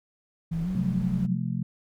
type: tone with pitch glide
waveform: sine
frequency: 164.81 to 186.06 Hz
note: E3 to F#3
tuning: 0 to +10 cents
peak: -26 dBFS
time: 0.51-1.36 s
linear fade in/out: 10 ms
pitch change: +210 cents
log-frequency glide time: 0.63-0.69 s
type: noise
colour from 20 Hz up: brown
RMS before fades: -40 dBFS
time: 0.51-1.27 s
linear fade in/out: 20 ms
type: chord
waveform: sine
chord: F major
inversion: second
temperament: just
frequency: 130.96 / 174.61 / 218.3 Hz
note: C3 / F3 / A3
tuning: +2 / 0 / -13 cents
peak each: -30 / -30 / -33 dBFS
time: 0.75-1.63 s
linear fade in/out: 2 ms
effects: none